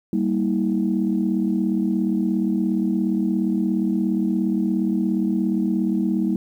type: chord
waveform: sine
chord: E diminished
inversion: first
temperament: equal with one note detuned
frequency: 196 / 233.1 / 321.2 Hz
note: G3 / Bb3 / E4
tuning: 0 / 0 / -45 cents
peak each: -21 / -23 / -23 dBFS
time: 0.13-6.36 s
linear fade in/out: 2 ms
effects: tanh soft clip ceiling -10 dBFS + 9-bit